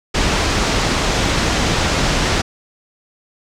pink low-pass noise, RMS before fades -17 dBFS, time 0.14-2.42 s, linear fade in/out 10 ms, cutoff 6900 Hz, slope 24 dB/octave, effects none

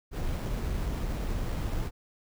brown noise with sample-and-hold, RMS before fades -31 dBFS, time 0.11-1.91 s, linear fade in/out 50 ms, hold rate 6300 Hz, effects none

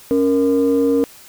sine tone pair together, 277.2 / 466.2 Hz, C#4 / A#4, 0 / 0 cents, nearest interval major sixth, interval 900 cents, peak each -14 dBFS, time 0.11-1.04 s, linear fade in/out 0 ms, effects tanh soft clip ceiling -8 dBFS + white hiss -43 dBFS RMS until 1.28 s

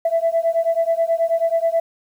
sine beating tone pair, 659.3 / 668.6 Hz, E5 / E5, 0 / +24 cents, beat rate 9.3 Hz, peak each -18 dBFS, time 0.05-1.8 s, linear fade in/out 5 ms, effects tanh soft clip ceiling -10 dBFS + 8-bit

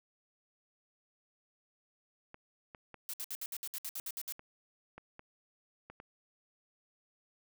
clicks, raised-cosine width 0.5 ms, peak -33 dBFS, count 9, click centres 2.344 / 2.748 / 2.943 / 3.999 / 4.394 / 4.98 / 5.194 / 5.9 / 6.001 s
blue noise bursts, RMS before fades -40 dBFS, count 12, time 3.09-4.323 s, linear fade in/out 0 ms, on 45 ms, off 63 ms
effects none

